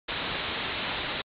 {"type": "low-pass noise", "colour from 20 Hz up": "white", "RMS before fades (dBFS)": -32, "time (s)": [0.08, 1.22], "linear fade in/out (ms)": 10, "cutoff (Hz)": 4000, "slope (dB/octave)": 96, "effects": ["MP3 48 kbps"]}